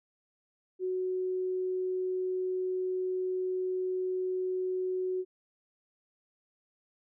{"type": "tone", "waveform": "sine", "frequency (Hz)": 370, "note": "F#4", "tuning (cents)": 0, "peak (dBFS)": -29, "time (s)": [0.79, 5.25], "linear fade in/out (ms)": 50, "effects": []}